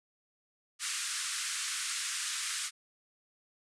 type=band-pass noise; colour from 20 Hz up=white; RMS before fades=-36 dBFS; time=0.79-2.71 s; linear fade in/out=50 ms; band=1200 to 9600 Hz; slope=48 dB/octave; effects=none